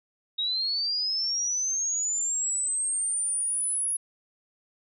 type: linear sweep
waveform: sine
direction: up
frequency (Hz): 3760 to 10548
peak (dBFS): -25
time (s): 0.38-3.97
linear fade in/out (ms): 10
effects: none